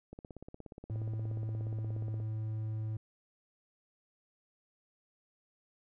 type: click train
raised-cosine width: 2 ms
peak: -33 dBFS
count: 36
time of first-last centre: 0.13-2.201 s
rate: 16.9 Hz
type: tone with pitch glide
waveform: triangle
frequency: 110 to 109.18 Hz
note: A2 to A2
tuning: 0 to -13 cents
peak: -32 dBFS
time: 0.9-2.97 s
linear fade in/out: 5 ms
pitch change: -13 cents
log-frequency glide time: 1.36-2.2 s
effects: none